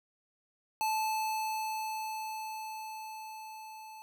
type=tone with level ramp; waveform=square; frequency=872 Hz; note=A5; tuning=16 cents flat; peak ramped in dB=-29 to -47 dBFS; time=0.81-4.02 s; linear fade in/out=0 ms; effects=none